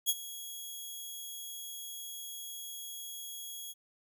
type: tone with ADSR envelope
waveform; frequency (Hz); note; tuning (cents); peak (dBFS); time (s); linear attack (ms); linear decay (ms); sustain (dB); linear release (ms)
10% pulse; 3322; G#7; 0; -16; 0.06-3.74; 34; 41; -17; 31
effects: none